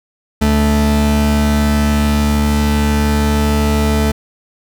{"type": "tone pair together", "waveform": "40% pulse", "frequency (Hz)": [73, 218.9], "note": ["D2", "A3"], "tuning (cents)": [-10, -9], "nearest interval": "octave + perfect fifth", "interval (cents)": 1901, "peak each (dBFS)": -13, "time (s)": [0.41, 4.12], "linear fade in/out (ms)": 10, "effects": []}